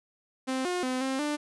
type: tone with pitch steps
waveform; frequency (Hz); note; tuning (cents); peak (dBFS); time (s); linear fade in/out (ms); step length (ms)
sawtooth; 261.1 / 358.5 / 256.1 / 265.3 / 296.4; C4 / F4 / C4 / C4 / D4; -3 / +45 / -37 / +24 / +16; -24; 0.47-1.37; 20; 180
effects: resampled to 24000 Hz